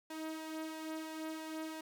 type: tone with flanger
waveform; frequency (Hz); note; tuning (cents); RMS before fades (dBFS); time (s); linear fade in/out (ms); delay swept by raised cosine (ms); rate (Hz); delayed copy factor
sawtooth; 316.4; D#4; +29; -43; 0.1-1.81; 5; 2 to 3.1; 3; +0.5
effects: none